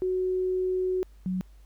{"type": "tone pair in turn", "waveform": "sine", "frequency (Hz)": [370, 185], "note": ["F#4", "F#3"], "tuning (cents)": [0, 0], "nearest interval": "octave", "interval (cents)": 1200, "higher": "first", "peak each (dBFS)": [-24, -26], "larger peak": "first", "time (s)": [[0.02, 1.03], [1.26, 1.41]], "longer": "first", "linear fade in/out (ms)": 0, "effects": ["added 50 Hz sine -49 dBFS peak until 1.65 s", "pink hiss -66 dBFS RMS until 1.65 s"]}